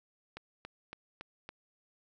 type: click train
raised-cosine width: 0.3 ms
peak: -27 dBFS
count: 5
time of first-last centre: 0.37-1.49 s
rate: 3.57 Hz
effects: none